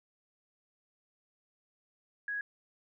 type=tone; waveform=sine; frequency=1662 Hz; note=G#6; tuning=1 cent sharp; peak=-33 dBFS; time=2.28-2.41 s; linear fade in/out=2 ms; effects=none